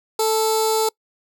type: tone with notch filter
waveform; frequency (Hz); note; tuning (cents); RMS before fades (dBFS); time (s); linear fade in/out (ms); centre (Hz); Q
15% pulse; 440; A4; 0; -19; 0.19-0.89; 5; 1800; 0.6
effects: noise-tail reverb RT60 0.1 s tail -26 dB re dry